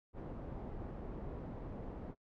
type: low-pass noise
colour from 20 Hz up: pink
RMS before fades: -45 dBFS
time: 0.13-2.15 s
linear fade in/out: 50 ms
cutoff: 650 Hz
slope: 12 dB/octave
effects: noise-tail reverb RT60 0.1 s tail -26 dB re dry